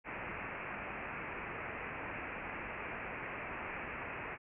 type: low-pass noise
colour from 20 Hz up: white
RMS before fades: -43 dBFS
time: 0.04-4.38 s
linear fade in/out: 50 ms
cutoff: 2600 Hz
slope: 96 dB/octave
effects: none